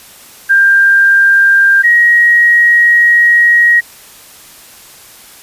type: tone pair in turn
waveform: sine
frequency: 1592 / 1893.2 Hz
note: G6 / A#6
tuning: +26 / +26 cents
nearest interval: minor third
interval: 300 cents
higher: second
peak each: -4 dBFS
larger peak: neither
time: 0.49-1.83 / 1.83-3.81 s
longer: second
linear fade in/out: 20 ms
effects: white hiss -37 dBFS RMS until 5.42 s + resampled to 32000 Hz